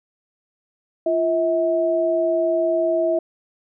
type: tone pair together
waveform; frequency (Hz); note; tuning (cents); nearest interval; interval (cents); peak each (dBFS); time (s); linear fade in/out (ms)
sine; 344.3 / 645.6; F4 / E5; -25 / -36; major seventh; 1089; -22 / -18; 1.06-3.19; 5
effects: none